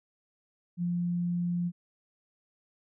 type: tone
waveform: sine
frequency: 174.61 Hz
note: F3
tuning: in tune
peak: -27 dBFS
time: 0.77-1.72 s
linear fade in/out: 50 ms
effects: none